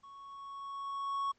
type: tone with level ramp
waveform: triangle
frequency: 1108.7 Hz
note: C#6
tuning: in tune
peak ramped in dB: -48 to -28 dBFS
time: 0.03-1.32 s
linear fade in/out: 10 ms
effects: pink hiss -73 dBFS RMS until 1.38 s + MP3 32 kbps